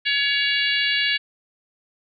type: harmonic tone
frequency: 564 Hz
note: C#5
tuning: 30 cents sharp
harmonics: 3 / 4 / 5 / 6 / 7 / 8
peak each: -24 / -25 / -24 / -27 / -28 / -31 dBFS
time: 0.05-1.18 s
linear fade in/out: 20 ms
effects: none